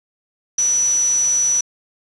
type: tone in noise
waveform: sine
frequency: 5920 Hz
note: F#8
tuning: in tune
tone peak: -14 dBFS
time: 0.58-1.61 s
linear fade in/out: 5 ms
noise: white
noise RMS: -32 dBFS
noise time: 0.58-1.61 s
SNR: +15 dB
effects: resampled to 24000 Hz